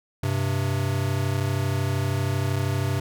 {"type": "tone pair together", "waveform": "square", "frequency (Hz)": [98, 130.81], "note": ["G2", "C3"], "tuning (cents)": [0, 0], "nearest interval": "perfect fourth", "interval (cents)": 500, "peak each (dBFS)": -26, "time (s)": [0.23, 3], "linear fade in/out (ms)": 5, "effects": []}